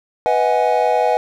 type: chord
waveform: triangle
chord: G# minor seventh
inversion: first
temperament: equal with one note detuned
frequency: 493.9 / 634.6 / 740 / 830.6 Hz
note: B4 / D#5 / F#5 / G#5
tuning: 0 / +34 / 0 / 0 cents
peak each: -17 dBFS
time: 0.26-1.17 s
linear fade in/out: 0 ms
effects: none